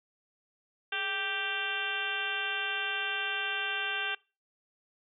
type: harmonic tone with a mistuned harmonic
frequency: 392 Hz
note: G4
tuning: in tune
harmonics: 1 / 2 / 3 / 4 / 5 / 6 / 7 / 8 / 9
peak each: -45 / -42 / -43 / -34 / -44 / -42 / -36 / -39 / -42 dBFS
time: 0.92-4.15 s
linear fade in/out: 5 ms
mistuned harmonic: 1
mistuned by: +120 cents
effects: noise-tail reverb RT60 0.3 s tail -23 dB re dry